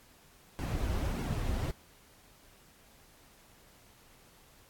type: noise with flanger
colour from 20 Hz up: brown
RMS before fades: -33 dBFS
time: 0.59-1.71 s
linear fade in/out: 0 ms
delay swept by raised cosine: 1.6 to 7 ms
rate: 1.6 Hz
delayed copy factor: -0.7
effects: pink hiss -60 dBFS RMS until 4.69 s + AAC 64 kbps